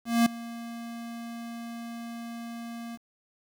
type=tone with ADSR envelope; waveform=square; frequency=233.1 Hz; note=A#3; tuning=in tune; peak=-18 dBFS; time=0.05-2.98 s; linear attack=210 ms; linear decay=5 ms; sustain=-20 dB; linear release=33 ms; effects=9-bit